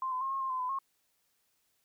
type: tone with pitch steps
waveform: sine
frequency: 1048 / 1018 / 1071 / 1081 / 1061 / 1027 / 1007 / 1082 Hz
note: C6 / C6 / C6 / C#6 / C6 / C6 / B5 / C#6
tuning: +2 / -48 / +40 / -44 / +24 / -33 / +33 / -42 cents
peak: -31 dBFS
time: 0.02-0.788 s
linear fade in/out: 2 ms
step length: 96 ms
effects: white hiss -75 dBFS RMS until 1.84 s